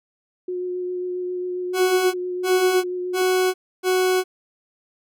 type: tone with vibrato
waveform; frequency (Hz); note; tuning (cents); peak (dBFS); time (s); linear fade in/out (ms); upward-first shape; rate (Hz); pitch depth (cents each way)
sine; 361.5; F#4; -40; -24; 0.48-3.22; 5; sine; 7.4; 12
type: tone bursts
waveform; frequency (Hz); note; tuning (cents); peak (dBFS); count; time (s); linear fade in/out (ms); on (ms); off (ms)
40% pulse; 370; F#4; 0; -16; 4; 1.73-4.24; 50; 410; 290
effects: none